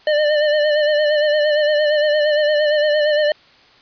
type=tone with vibrato; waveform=square; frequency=600 Hz; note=D5; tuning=37 cents sharp; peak=-14 dBFS; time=0.07-3.32 s; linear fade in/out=2 ms; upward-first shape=sine; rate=8.7 Hz; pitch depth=40 cents each way; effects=white hiss -49 dBFS RMS until 3.81 s + resampled to 11025 Hz